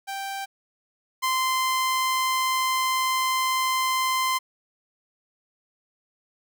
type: tone pair in turn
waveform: sawtooth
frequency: 784 / 1038.1 Hz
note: G5 / C6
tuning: 0 / -14 cents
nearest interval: perfect fourth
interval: 486 cents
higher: second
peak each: -26 / -18 dBFS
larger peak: second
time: 0.07-0.46 / 1.22-4.39 s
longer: second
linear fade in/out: 20 ms
effects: none